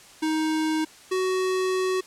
square tone pair in turn, 313.8 / 373.2 Hz, D#4 / F#4, +15 / +15 cents, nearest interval minor third, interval 300 cents, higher second, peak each -23 dBFS, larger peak neither, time 0.22-0.85 / 1.11-2.01 s, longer second, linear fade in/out 10 ms, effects white hiss -49 dBFS RMS until 2.06 s + low-pass 9000 Hz 12 dB/octave

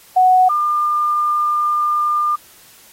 sine tone pair in turn, 740 / 1201.9 Hz, F#5 / D6, 0 / +40 cents, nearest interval minor sixth, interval 840 cents, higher second, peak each -8 / -14 dBFS, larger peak first, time 0.16-0.49 / 0.49-2.36 s, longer second, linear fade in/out 10 ms, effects white hiss -46 dBFS RMS until 2.92 s + AAC 48 kbps

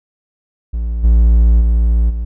triangle tone with level steps, 57 Hz, A#1, 38 cents flat, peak -14 / -4 / -7 / -15 dBFS, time 0.73-2.25 s, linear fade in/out 10 ms, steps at 1.03 / 1.6 / 2.09 s, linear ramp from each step 20 ms, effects none

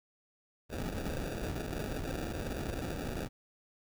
pink noise with sample-and-hold, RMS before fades -37 dBFS, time 0.69-3.29 s, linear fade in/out 50 ms, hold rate 1050 Hz, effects none

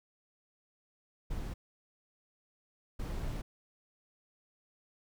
brown noise bursts at uneven times, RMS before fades -37 dBFS, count 2, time 1.3-1.54 / 2.99-3.42 s, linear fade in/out 10 ms, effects none

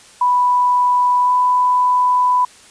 sine tone with pitch glide, 987.8 to 995.2 Hz, B5 to B5, 0 to +13 cents, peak -11 dBFS, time 0.21-2.45 s, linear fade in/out 5 ms, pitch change +13 cents, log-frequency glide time 1.22-1.31 s, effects white hiss -44 dBFS RMS until 2.7 s + resampled to 22050 Hz

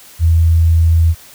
sine tone, 82.41 Hz, E2, in tune, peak -7 dBFS, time 0.19-1.15 s, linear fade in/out 50 ms, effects white hiss -40 dBFS RMS until 1.34 s

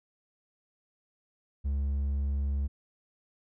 sine tone with hard clipping, 69.9 Hz, C#2, 15 cents sharp, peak -28 dBFS, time 1.64-2.68 s, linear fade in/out 20 ms, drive 3 dB, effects none

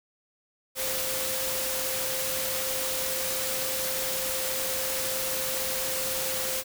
sine tone in noise, 523.3 Hz, C5, in tune, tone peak -35 dBFS, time 0.75-6.64 s, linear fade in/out 50 ms, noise white, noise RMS -30 dBFS, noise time 0.75-6.64 s, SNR -8 dB, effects none

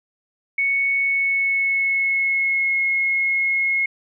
sine tone with pitch glide, 2217 to 2166 Hz, C#7 to C#7, 0 to -41 cents, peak -17 dBFS, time 0.58-3.86 s, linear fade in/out 5 ms, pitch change -41 cents, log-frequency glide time 0.95-2.8 s, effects none

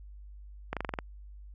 slowing click train, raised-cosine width 0.5 ms, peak -17 dBFS, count 7, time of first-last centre 0.73-0.988 s, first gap 37 ms, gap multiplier 1.06, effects added 50 Hz sine -45 dBFS peak until 1.54 s

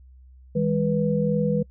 sine tone cluster, 159.7 / 202.6 / 490 Hz, D#3 / G#3 / B4, +45 / -43 / -14 cents, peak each -24 dBFS, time 0.55-1.63 s, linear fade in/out 10 ms, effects noise-tail reverb RT60 0.1 s tail -25 dB re dry + added 64 Hz sine -46 dBFS peak until 1.7 s

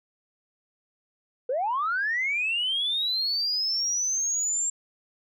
sine linear sweep, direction up, 471.4 to 7459 Hz, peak -23 dBFS, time 1.49-4.7 s, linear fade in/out 5 ms, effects tanh soft clip ceiling -19 dBFS

